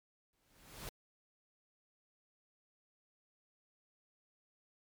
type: noise with exponential growth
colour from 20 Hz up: pink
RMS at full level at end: -43 dBFS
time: 0.33-0.89 s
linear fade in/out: 1 ms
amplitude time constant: 120 ms
effects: MP3 96 kbps